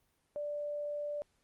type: tone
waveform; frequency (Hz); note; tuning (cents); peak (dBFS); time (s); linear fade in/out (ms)
sine; 587.3; D5; 0; -35; 0.36-1.22; 0
effects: pink hiss -75 dBFS RMS until 1.43 s + Opus 32 kbps